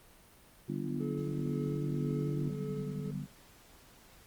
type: harmonic tone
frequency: 49 Hz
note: G1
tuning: in tune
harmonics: 3 / 4 / 5 / 6 / 7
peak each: -38 / -39 / -40 / -41 / -41 dBFS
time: 0.68-2.5 s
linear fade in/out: 10 ms
type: chord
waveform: sine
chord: G major seventh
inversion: second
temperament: equal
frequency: 146.83 / 185 / 196 / 246.9 Hz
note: D3 / F#3 / G3 / B3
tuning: 0 / 0 / 0 / 0 cents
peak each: -38 / -43 / -42 / -44 dBFS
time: 0.8-3.27 s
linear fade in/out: 50 ms
type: tone with tremolo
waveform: triangle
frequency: 428.7 Hz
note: A4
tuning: 45 cents flat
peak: -37 dBFS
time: 1-3.11 s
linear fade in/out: 5 ms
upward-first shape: sine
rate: 1.9 Hz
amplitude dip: 60%
effects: pink hiss -59 dBFS RMS until 4.26 s + Opus 32 kbps